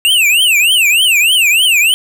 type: tone with vibrato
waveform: square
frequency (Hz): 2707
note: E7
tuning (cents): +45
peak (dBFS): -8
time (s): 0.05-1.94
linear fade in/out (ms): 0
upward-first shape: triangle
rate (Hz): 3.3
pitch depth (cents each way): 290
effects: none